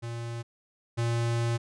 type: tone pair in turn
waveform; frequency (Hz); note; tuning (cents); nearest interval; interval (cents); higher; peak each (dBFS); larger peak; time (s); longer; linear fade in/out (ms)
square; 117.2 / 117.2; A#2 / A#2; +10 / +10; unison; 0; neither; -34 / -26; second; 0.02-0.43 / 0.97-1.58; second; 20
effects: resampled to 22050 Hz